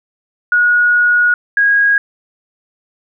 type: tone pair in turn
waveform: sine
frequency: 1451 / 1642.4 Hz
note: F#6 / G#6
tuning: -34 / -20 cents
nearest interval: major second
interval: 214 cents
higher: second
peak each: -8 dBFS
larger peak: neither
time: 0.52-1.34 / 1.57-1.98 s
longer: first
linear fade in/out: 2 ms
effects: none